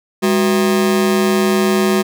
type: ring-modulated tone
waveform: 40% pulse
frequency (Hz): 288.3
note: D4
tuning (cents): -32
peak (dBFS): -8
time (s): 0.22-2.03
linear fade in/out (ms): 20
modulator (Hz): 84
effects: none